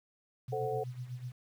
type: tone with tremolo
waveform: sine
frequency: 124.8 Hz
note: B2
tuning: 19 cents sharp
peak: -36 dBFS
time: 0.48-1.32 s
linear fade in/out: 5 ms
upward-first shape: sine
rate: 8 Hz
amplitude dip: 70%
type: chord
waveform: sine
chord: F# diminished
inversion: first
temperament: equal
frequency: 440 / 523.3 / 740 Hz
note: A4 / C5 / F#5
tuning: 0 / 0 / 0 cents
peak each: -34 / -39 / -37 dBFS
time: 0.52-0.84 s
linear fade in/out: 10 ms
effects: 10-bit